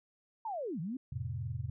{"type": "linear two-way sweep", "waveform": "sine", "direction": "down then up", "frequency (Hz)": [932.3, 146.83, 273.8], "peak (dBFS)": -35, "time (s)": [0.45, 0.97], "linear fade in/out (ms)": 5, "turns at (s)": 0.8}
{"type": "chord", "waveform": "sine", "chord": "F major", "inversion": "none", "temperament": "equal", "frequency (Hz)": [87.31, 110, 130.81], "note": ["F2", "A2", "C3"], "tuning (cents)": [0, 0, 0], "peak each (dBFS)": [-41, -39, -39], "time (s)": [1.12, 1.7], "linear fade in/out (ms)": 5}
{"effects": []}